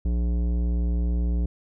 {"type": "tone with tanh clipping", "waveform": "sine", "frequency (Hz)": 59.1, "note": "A#1", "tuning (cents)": 24, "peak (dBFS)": -23, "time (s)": [0.05, 1.46], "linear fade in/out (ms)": 5, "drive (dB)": 14, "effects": []}